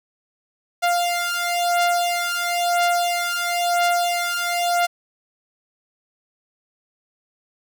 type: beating tone pair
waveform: sawtooth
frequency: 698.5 / 699.49 Hz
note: F5 / F5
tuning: 0 / +3 cents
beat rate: 0.99 Hz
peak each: -18 dBFS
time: 0.82-4.87 s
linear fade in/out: 20 ms
effects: none